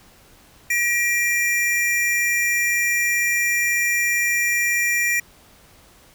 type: tone pair together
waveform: square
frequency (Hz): 1909.7 / 2373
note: A#6 / D7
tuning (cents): +41 / +17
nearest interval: major third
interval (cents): 376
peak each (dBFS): -22 / -21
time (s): 0.7-5.2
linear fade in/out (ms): 5
effects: pink hiss -51 dBFS RMS until 6.14 s